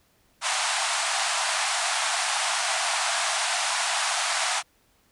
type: band-pass noise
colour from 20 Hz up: pink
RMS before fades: -26 dBFS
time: 0.41-4.63 s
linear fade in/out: 50 ms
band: 650 to 10000 Hz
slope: 96 dB/octave
effects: pink hiss -64 dBFS RMS until 5.11 s